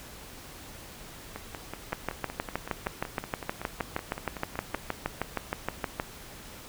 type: two click trains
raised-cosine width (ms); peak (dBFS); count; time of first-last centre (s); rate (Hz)
0.5; -21 / -13; 19 / 27; 1.36-4.743 / 1.93-5.999; 5.32 / 6.39
effects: pink hiss -46 dBFS RMS until 6.68 s